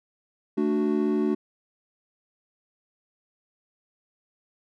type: chord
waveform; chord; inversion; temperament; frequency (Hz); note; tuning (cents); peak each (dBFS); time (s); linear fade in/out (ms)
triangle; D major; second; equal; 220 / 293.7 / 370; A3 / D4 / F#4; 0 / 0 / 0; -24; 0.57-1.35; 10
effects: none